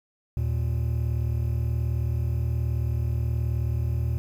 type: tone pair together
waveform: triangle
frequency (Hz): 77.78 / 116.54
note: D#2 / A#2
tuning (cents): 0 / 0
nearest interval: perfect fifth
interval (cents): 700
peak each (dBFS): -24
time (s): 0.37-4.18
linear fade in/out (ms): 0
effects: 9-bit